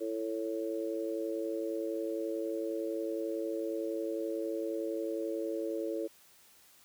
harmonic tone, 111 Hz, A2, 16 cents sharp, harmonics 3 / 4 / 5, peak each -36 / -37 / -38 dBFS, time 0-6.08 s, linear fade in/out 20 ms, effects white hiss -61 dBFS RMS until 6.84 s + high-pass 60 Hz 12 dB/octave

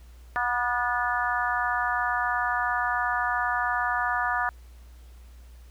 harmonic tone with a mistuned harmonic, 242.9 Hz, B3, 29 cents flat, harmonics 3 / 4 / 5 / 6 / 7, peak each -30 / -30 / -30 / -30 / -30 dBFS, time 0.36-4.49 s, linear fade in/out 0 ms, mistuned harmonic 7, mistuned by +33 cents, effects added 60 Hz sine -45 dBFS peak until 5.7 s + pink hiss -60 dBFS RMS until 5.7 s

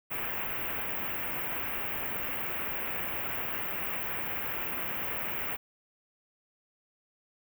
white band-stop noise, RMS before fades -34 dBFS, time 0.1-5.57 s, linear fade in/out 20 ms, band 2800 to 15000 Hz, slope 48 dB/octave, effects none

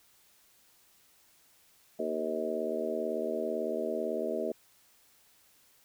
harmonic tone with a mistuned harmonic, 78 Hz, D#2, 5 cents sharp, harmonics 3 / 4 / 5 / 6 / 7 / 8, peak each -39 / -40 / -36 / -37 / -40 / -35 dBFS, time 1.99-4.52 s, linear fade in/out 5 ms, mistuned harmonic 8, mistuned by +31 cents, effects white hiss -64 dBFS RMS until 5.84 s

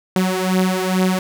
sawtooth beating tone pair, 185 / 187.3 Hz, F#3 / F#3, 0 / +21 cents, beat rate 2.3 Hz, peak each -14 / -16 dBFS, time 0.16-1.19 s, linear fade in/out 2 ms, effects none

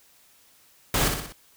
pink noise with echo, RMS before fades -23 dBFS, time 0.94-1.08 s, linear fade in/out 2 ms, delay 61 ms, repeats 4, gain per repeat -5 dB, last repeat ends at 1.324 s, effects white hiss -58 dBFS RMS until 1.56 s

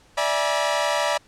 sawtooth chord, E dominant seventh, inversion third, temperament equal with one note detuned, 587.3 / 659.3 / 830.6 / 963.5 Hz, D5 / E5 / G#5 / B5, 0 / 0 / 0 / -43 cents, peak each -20 / -23 / -26 / -22 dBFS, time 0.17-1.18 s, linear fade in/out 10 ms, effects pink hiss -55 dBFS RMS until 1.27 s + low-pass 8000 Hz 12 dB/octave

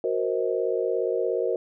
sine chord, C half-diminished seventh, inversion second, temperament equal with one note detuned, 370 / 466.2 / 523.3 / 634.2 Hz, Gb4 / Bb4 / C5 / Eb5, 0 / 0 / 0 / +33 cents, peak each -28 / -26 / -29 / -32 dBFS, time 0.04-1.56 s, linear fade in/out 2 ms, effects none

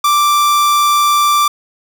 45% pulse tone, 1174.7 Hz, D6, in tune, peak -9 dBFS, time 0.04-1.48 s, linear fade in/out 5 ms, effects none

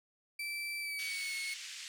35% pulse tone with pitch glide, 2329 to 2186 Hz, D7 to C#7, -15 to -25 cents, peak -35 dBFS, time 0.39-1.54 s, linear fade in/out 5 ms, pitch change -110 cents, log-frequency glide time 0.8-1.35 s
pink band-pass noise, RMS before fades -46 dBFS, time 0.99-1.88 s, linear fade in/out 0 ms, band 2100 to 7800 Hz, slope 24 dB/octave
effects none

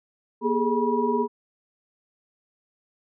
sine tone cluster, 238.1 / 406.3 / 425.2 / 968 Hz, A#3 / G#4 / G#4 / B5, +37 / -38 / +41 / -35 cents, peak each -26 dBFS, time 0.41-1.28 s, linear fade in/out 50 ms, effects none

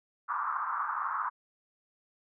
white band-pass noise, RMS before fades -33 dBFS, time 0.28-1.3 s, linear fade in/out 20 ms, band 1000 to 1300 Hz, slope 48 dB/octave, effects none

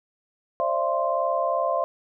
sine tone cluster, 533 / 596 / 677 / 1047 Hz, C5 / D5 / E5 / C6, +32 / +25 / +46 / +1 cents, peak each -28 / -28 / -25 / -27 dBFS, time 0.6-1.84 s, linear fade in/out 0 ms, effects none

